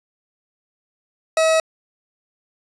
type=tone; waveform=40% pulse; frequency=642 Hz; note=E5; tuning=46 cents flat; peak=-13 dBFS; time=1.37-1.6 s; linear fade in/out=2 ms; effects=resampled to 24000 Hz + 8-bit